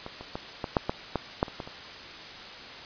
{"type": "clicks", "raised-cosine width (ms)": 1, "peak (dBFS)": [-23, -25, -18, -16, -7, -12, -12, -8, -26, -20, -27], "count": 11, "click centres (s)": [0.064, 0.21, 0.355, 0.642, 0.768, 0.895, 1.157, 1.429, 1.482, 1.602, 1.675], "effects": ["white hiss -42 dBFS RMS until 2.85 s", "resampled to 11025 Hz"]}